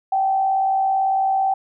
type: tone with frequency modulation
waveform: sine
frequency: 773 Hz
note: G5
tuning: 24 cents flat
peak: -16 dBFS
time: 0.12-1.54 s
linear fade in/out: 5 ms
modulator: 58 Hz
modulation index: 0.36
effects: none